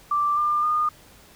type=tone with pitch steps; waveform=sine; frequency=1174.7 / 1197.3 / 1220.3 Hz; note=D6 / D6 / D#6; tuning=0 / +33 / -34 cents; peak=-19 dBFS; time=0.11-0.89 s; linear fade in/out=5 ms; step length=260 ms; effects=pink hiss -51 dBFS RMS until 1.35 s